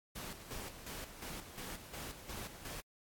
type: noise with tremolo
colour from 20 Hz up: pink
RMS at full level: -45 dBFS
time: 0.15-2.81 s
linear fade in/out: 10 ms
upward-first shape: square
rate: 2.8 Hz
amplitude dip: 60%
effects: AAC 64 kbps